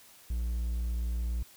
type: tone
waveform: triangle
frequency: 58.6 Hz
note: A#1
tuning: 10 cents sharp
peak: -27 dBFS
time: 0.3-1.43 s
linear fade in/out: 5 ms
effects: white hiss -56 dBFS RMS until 1.56 s

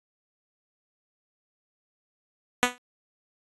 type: tone with exponential decay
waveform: 5% pulse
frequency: 246.9 Hz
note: B3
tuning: in tune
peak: -4 dBFS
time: 2.63-2.78 s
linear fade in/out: 0 ms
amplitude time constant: 31 ms
effects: AAC 32 kbps

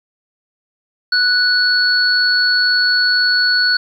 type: tone pair together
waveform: sine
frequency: 1480 / 4402 Hz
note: F#6 / C#8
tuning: 0 / -13 cents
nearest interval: octave + perfect fifth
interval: 1887 cents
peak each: -14 dBFS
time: 1.12-3.77 s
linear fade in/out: 5 ms
effects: 8-bit

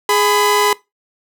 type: tone pair together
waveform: sawtooth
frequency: 415.3 / 1002.4 Hz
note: G#4 / B5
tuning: 0 / +25 cents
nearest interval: octave + minor third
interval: 1525 cents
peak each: -11 dBFS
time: 0.09-0.73 s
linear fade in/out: 2 ms
effects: noise-tail reverb RT60 0.2 s tail -20 dB re dry

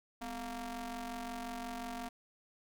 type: ring-modulated tone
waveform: sawtooth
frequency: 227.6 Hz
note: A#3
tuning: 41 cents flat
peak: -33 dBFS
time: 0.21-2.09 s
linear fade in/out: 10 ms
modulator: 478 Hz
effects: none

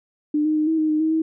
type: tone with pitch steps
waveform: sine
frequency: 299.5 / 308.8 / 306.4 / 321.4 / 311.3 / 306.9 / 316.8 / 319.8 Hz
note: D4 / D#4 / D#4 / E4 / D#4 / D#4 / D#4 / D#4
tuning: +34 / -13 / -27 / -44 / +1 / -24 / +31 / +48 cents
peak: -17 dBFS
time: 0.34-1.22 s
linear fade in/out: 5 ms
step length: 110 ms
effects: none

